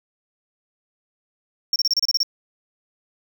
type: tone bursts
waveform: triangle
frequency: 5500 Hz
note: F8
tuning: 27 cents flat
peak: -15 dBFS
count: 9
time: 1.73-2.231 s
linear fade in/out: 2 ms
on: 29 ms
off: 30 ms
effects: none